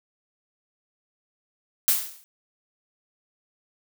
blue noise with exponential decay, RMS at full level -17 dBFS, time 1.88-2.24 s, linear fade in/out 0 ms, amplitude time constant 78 ms, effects none

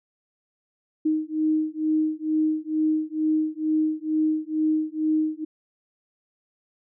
sine beating tone pair, 310.3 / 312.5 Hz, D#4 / D#4, -5 / +8 cents, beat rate 2.2 Hz, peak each -24 dBFS, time 1.05-5.45 s, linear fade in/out 10 ms, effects none

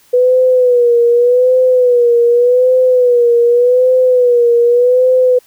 sine tone with vibrato, 491.6 Hz, B4, 8 cents flat, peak -6 dBFS, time 0.13-5.39 s, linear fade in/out 10 ms, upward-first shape sine, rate 0.85 Hz, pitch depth 69 cents each way, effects white hiss -49 dBFS RMS until 5.46 s

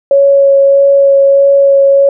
sine tone with vibrato, 554.4 Hz, C#5, in tune, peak -3 dBFS, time 0.11-2.09 s, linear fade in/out 2 ms, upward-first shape sine, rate 1.6 Hz, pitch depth 9 cents each way, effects none

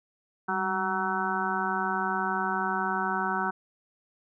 harmonic tone with a mistuned harmonic, 188.2 Hz, F#3, 30 cents sharp, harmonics 1 / 2 / 4 / 5 / 6 / 7 / 8, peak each -35 / -36 / -33 / -32 / -37 / -33 / -32 dBFS, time 0.48-3.51 s, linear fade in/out 10 ms, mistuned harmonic 1, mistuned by +62 cents, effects none

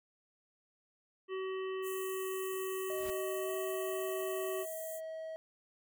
harmonic tone, 378.8 Hz, F#4, 41 cents sharp, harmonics 1 / 3 / 5 / 7 / 8, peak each -36 / -46 / -50 / -53 / -54 dBFS, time 1.28-4.66 s, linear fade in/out 50 ms
white high-pass noise, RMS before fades -47 dBFS, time 1.82-5.01 s, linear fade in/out 50 ms, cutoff 6400 Hz, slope 96 dB/octave
pink noise with exponential growth, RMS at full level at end -46 dBFS, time 2.82-3.1 s, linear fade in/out 0 ms, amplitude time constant 60 ms
triangle tone with pitch glide, 622.3 to 640.9 Hz, D#5 to E5, 0 to -49 cents, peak -38 dBFS, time 2.9-5.36 s, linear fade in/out 0 ms, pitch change +51 cents, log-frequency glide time 3.42-3.51 s
effects none

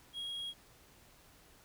triangle tone, 3289 Hz, G#7, 18 cents flat, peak -37 dBFS, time 0.13-0.54 s, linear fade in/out 50 ms, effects pink hiss -62 dBFS RMS until 1.64 s

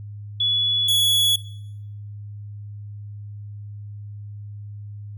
sine / 45% pulse tone pair in turn, 3406 / 3381 Hz, G#7 / G#7, +43 / +30 cents, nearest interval unison, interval 13 cents, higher first, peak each -18 / -16 dBFS, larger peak second, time 0.4-0.88 / 0.88-1.36 s, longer neither, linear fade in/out 5 ms, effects noise-tail reverb RT60 0.8 s tail -19 dB re dry + added 103 Hz sine -33 dBFS peak until 5.17 s

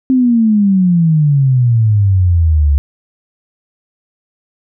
sine exponential sweep, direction down, 264.2 to 69.3 Hz, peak -7 dBFS, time 0.1-2.78 s, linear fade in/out 0 ms, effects none

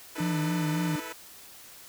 10% pulse chord, E suspended fourth, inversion none, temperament equal with one note detuned, 323.8 / 440 / 493.9 Hz, E4 / A4 / B4, -31 / 0 / 0 cents, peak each -34 / -34 / -32 dBFS, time 0.15-1.13 s, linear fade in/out 10 ms
45% pulse tone, 300 Hz, D4, 37 cents sharp, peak -31 dBFS, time 0.18-1 s, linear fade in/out 5 ms
sine tone with vibrato, 164.81 Hz, E3, in tune, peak -27 dBFS, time 0.2-0.96 s, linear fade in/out 5 ms, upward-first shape sine, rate 3.6 Hz, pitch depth 93 cents each way
effects white hiss -49 dBFS RMS until 1.88 s

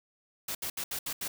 white noise bursts at uneven times, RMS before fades -35 dBFS, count 6, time 0.48-0.55 / 0.62-0.7 / 0.77-0.84 / 0.91-0.99 / 1.06-1.13 / 1.21-1.28 s, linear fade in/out 5 ms, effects none

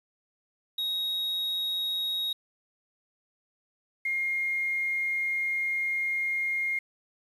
triangle / sine tone pair in turn, 3779 / 2130 Hz, A#7 / C7, +23 / +30 cents, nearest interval minor seventh, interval 993 cents, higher first, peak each -26 dBFS, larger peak neither, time 0.78-2.33 / 4.05-6.79 s, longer second, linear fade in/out 5 ms, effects resampled to 32000 Hz + 9-bit

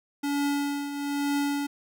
square tone with tremolo, 285.2 Hz, C#4, 49 cents sharp, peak -24 dBFS, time 0.23-1.67 s, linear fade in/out 10 ms, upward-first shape triangle, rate 1.1 Hz, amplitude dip 65%, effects none

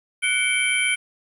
sine tone cluster, 1483 / 2176 / 2304 / 3127 / 9830 Hz, F#6 / C#7 / D7 / G7 / D#9, +4 / -33 / -34 / -5 / -22 cents, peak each -28 / -28 / -21 / -27 / -27 dBFS, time 0.22-0.96 s, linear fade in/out 20 ms, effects 9-bit

